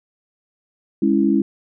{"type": "chord", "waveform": "sine", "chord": "C# minor", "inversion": "second", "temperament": "equal with one note detuned", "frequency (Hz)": [206.5, 277.2, 329.6], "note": ["G#3", "C#4", "E4"], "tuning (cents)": [-10, 0, 0], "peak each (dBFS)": -18, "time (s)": [1.02, 1.42], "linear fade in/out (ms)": 5, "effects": []}